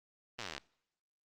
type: slowing click train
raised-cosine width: 0.2 ms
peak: -23 dBFS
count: 18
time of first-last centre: 0.39-0.58 s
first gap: 8 ms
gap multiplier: 1.04
effects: noise-tail reverb RT60 0.7 s tail -22 dB re dry + Opus 24 kbps